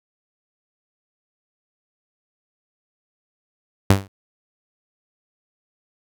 sawtooth tone with exponential decay, 97.8 Hz, G2, 4 cents flat, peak -4 dBFS, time 3.9-4.08 s, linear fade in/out 5 ms, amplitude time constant 38 ms, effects none

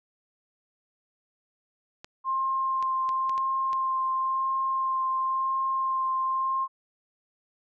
clicks, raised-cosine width 0.2 ms, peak -24 dBFS, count 6, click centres 2.045 / 2.826 / 3.091 / 3.295 / 3.379 / 3.731 s
sine tone with vibrato, 1057 Hz, C6, 17 cents sharp, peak -24 dBFS, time 2.24-6.68 s, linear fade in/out 50 ms, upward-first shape sine, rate 0.96 Hz, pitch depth 10 cents each way
effects none

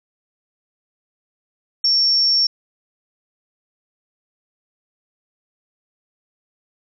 sine tone, 5470 Hz, F8, 37 cents flat, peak -13 dBFS, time 1.84-2.47 s, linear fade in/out 5 ms, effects none

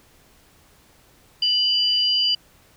sine tone pair together, 2976 / 4778 Hz, F#7 / D8, +9 / +29 cents, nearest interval minor sixth, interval 820 cents, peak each -19 / -21 dBFS, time 1.42-2.35 s, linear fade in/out 5 ms, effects pink hiss -55 dBFS RMS until 2.76 s

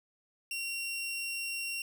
sawtooth tone, 2746 Hz, F7, 30 cents flat, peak -31 dBFS, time 0.51-1.82 s, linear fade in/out 2 ms, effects none

